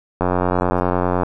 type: click train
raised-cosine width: 1 ms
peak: -4 dBFS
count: 93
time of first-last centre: 0.21-1.233 s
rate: 89.9 Hz
effects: none